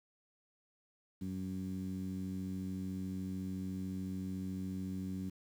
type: tone with low-pass filter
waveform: 15% pulse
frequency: 93.8 Hz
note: F#2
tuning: 24 cents sharp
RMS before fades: -40 dBFS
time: 1.21-5.3 s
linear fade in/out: 10 ms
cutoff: 230 Hz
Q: 3.6
effects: 10-bit